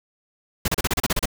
pink noise bursts, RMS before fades -21 dBFS, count 10, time 0.65-1.257 s, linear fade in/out 5 ms, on 31 ms, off 33 ms, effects none

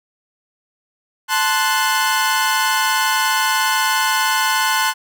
sawtooth chord, F# diminished, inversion first, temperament equal with one note detuned, 874.9 / 1046.5 / 1480 Hz, A5 / C6 / F#6, -10 / 0 / 0 cents, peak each -16 dBFS, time 1.28-4.94 s, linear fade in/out 50 ms, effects none

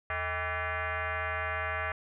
sine tone with frequency modulation, 276.5 Hz, C#4, 4 cents flat, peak -30 dBFS, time 0.1-1.92 s, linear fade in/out 2 ms, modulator 359 Hz, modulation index 5.5, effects none

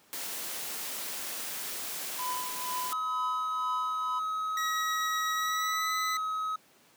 white noise, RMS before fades -37 dBFS, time 0.13-2.93 s, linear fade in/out 0 ms
triangle tone with tremolo, 1002 Hz, B5, 25 cents sharp, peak -29 dBFS, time 2.18-4.2 s, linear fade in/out 20 ms, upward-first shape triangle, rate 2.1 Hz, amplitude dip 75%
triangle tone, 1274 Hz, D#6, 41 cents sharp, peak -28 dBFS, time 2.92-6.56 s, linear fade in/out 5 ms
20% pulse tone with pitch glide, 1915 to 2002 Hz, A#6 to B6, +46 to +23 cents, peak -27 dBFS, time 4.57-6.17 s, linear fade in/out 2 ms, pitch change +77 cents, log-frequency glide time 5.35-5.93 s
effects pink hiss -61 dBFS RMS until 6.96 s + high-pass 200 Hz 12 dB/octave

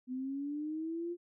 sine linear sweep, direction up, 250 to 351.6 Hz, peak -35 dBFS, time 0.07-1.17 s, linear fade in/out 50 ms, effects none

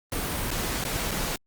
pink noise with dropouts, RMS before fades -29 dBFS, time 0.12-1.36 s, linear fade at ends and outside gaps 2 ms, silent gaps 0.506-0.512 / 0.84-0.85 / 1.111-1.115 s, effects Opus 32 kbps

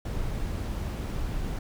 brown noise, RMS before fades -31 dBFS, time 0.05-1.59 s, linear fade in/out 5 ms, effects none

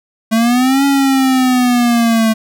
square linear two-way sweep, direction up then down, 219.8 to 279.9 to 219.8 Hz, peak -10 dBFS, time 0.31-2.34 s, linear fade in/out 20 ms, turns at 0.85 s, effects none

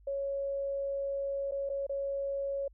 sine tone with dropouts, 554.4 Hz, C#5, in tune, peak -31 dBFS, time 0.07-2.68 s, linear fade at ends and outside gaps 5 ms, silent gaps 1.512-1.519 / 1.692-1.698 / 1.867-1.894 s, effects added 50 Hz sine -56 dBFS peak until 2.73 s

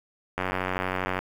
click train, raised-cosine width 0.5 ms, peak -12 dBFS, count 76, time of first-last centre 0.38-1.19 s, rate 92.6 Hz, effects 7-bit

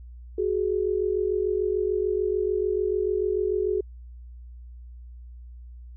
sine tone pair together, 373.2 / 420 Hz, F#4 / G#4, +15 / +19 cents, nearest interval major second, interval 204 cents, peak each -25 dBFS, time 0.38-3.81 s, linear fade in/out 5 ms, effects added 60 Hz sine -40 dBFS peak until 5.96 s

